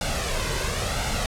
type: noise with flanger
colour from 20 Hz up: pink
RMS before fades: -26 dBFS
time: 0.01-1.26 s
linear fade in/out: 2 ms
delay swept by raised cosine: 1.4 to 2 ms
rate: 0.97 Hz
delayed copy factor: +0.6
effects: low-pass 9000 Hz 12 dB/octave